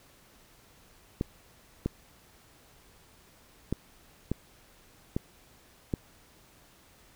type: clicks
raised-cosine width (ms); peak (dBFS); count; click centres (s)
3; -15; 6; 1.211 / 1.86 / 3.726 / 4.316 / 5.165 / 5.938
effects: pink hiss -59 dBFS RMS until 7.15 s